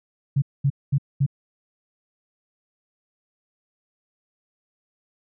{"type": "tone bursts", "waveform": "sine", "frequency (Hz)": 139, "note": "C#3", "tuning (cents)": 5, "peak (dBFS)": -16, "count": 4, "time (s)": [0.36, 1.264], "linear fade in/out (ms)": 10, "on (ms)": 61, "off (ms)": 220, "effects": []}